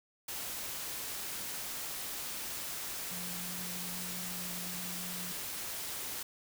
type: tone in noise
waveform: sine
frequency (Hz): 178.6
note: F3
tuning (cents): +39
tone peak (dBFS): -45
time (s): 3.11-5.32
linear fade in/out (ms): 5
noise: white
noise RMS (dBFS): -40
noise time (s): 0.28-6.23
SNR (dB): -8
effects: none